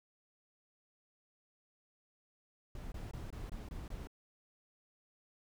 brown noise bursts, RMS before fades -44 dBFS, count 7, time 2.75-4.072 s, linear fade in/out 2 ms, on 170 ms, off 22 ms, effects none

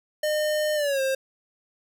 square tone with pitch glide, 608 to 532.4 Hz, D#5 to C5, -40 to +30 cents, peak -23 dBFS, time 0.23-1.15 s, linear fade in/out 5 ms, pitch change -230 cents, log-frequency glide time 0.75-1.01 s, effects none

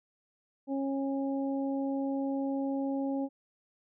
harmonic tone, 273.4 Hz, C#4, 24 cents flat, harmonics 1 / 2 / 3, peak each -30 / -37 / -42 dBFS, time 0.67-3.29 s, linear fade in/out 50 ms, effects none

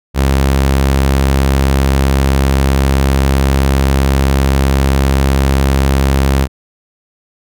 sawtooth tone, 67.7 Hz, C#2, 40 cents flat, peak -5 dBFS, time 0.14-6.48 s, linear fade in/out 50 ms, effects none

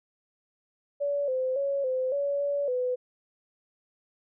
sine tone with pitch steps, 571 / 516 / 557 / 515 / 566 / 570 / 501 Hz, D5 / C5 / C#5 / C5 / C#5 / C#5 / B4, -49 / -24 / +8 / -28 / +36 / +48 / +25 cents, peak -25 dBFS, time 1-2.96 s, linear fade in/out 20 ms, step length 280 ms, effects none

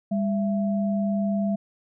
sine tone pair together, 201 / 668 Hz, G3 / E5, +44 / +23 cents, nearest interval octave + major sixth, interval 2079 cents, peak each -22 / -30 dBFS, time 0.11-1.56 s, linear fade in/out 10 ms, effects none

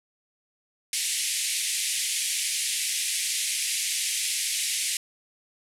white band-pass noise, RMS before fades -28 dBFS, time 0.93-4.97 s, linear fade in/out 2 ms, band 2000 to 11000 Hz, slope 48 dB/octave, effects none

